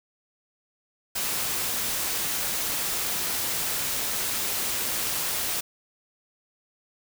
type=noise; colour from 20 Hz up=white; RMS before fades=-28 dBFS; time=1.15-5.61 s; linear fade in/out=10 ms; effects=none